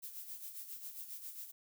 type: noise with tremolo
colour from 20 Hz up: violet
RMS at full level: -45 dBFS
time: 0.02-1.52 s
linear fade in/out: 20 ms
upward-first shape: sine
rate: 7.4 Hz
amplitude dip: 60%
effects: none